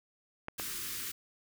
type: clicks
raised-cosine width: 0.5 ms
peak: -22 dBFS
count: 2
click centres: 0.484 / 0.598 s
type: band-stop noise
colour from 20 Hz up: white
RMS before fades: -39 dBFS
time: 0.58-1.12 s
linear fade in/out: 10 ms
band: 430 to 1100 Hz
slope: 48 dB/octave
effects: none